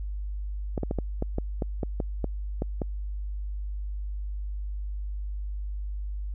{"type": "clicks", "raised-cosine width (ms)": 2, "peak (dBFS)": -15, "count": 12, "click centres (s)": [0.778, 0.833, 0.911, 0.987, 1.224, 1.384, 1.622, 1.832, 2.002, 2.243, 2.621, 2.818], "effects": ["added 50 Hz sine -30 dBFS peak until 6.34 s"]}